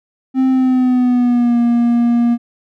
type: tone with pitch glide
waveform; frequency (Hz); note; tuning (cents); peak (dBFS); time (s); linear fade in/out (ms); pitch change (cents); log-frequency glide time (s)
triangle; 261.6 to 237.1; C4 to A#3; 0 to +30; -8; 0.34-2.38; 50; -170; 0.49-1.58
effects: none